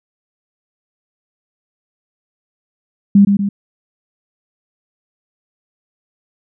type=tone with echo; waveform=sine; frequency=200.3 Hz; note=G3; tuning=38 cents sharp; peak=-4 dBFS; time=3.15-3.25 s; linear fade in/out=5 ms; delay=120 ms; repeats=2; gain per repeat=-5 dB; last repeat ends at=3.49 s; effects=none